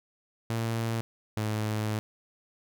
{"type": "tone pair in turn", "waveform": "sawtooth", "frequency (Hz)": [114.1, 107.7], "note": ["A#2", "A2"], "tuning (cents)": [-37, -37], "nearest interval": "minor second", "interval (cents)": 100, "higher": "first", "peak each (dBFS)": -24, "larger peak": "neither", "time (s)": [[0.5, 1.01], [1.37, 1.99]], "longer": "second", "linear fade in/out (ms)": 0, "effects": []}